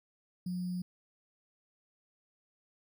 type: tone with sample-and-hold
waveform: sine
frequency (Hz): 179.8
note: F#3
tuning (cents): -49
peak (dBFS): -33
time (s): 0.46-0.82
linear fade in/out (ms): 5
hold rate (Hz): 4900
effects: none